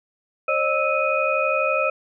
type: tone cluster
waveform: sine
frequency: 537 / 609 / 1309 / 2490 Hz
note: C5 / D#5 / E6 / D#7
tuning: +45 / -37 / -13 / +1 cents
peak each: -24 dBFS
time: 0.48-1.9 s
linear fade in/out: 5 ms
effects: none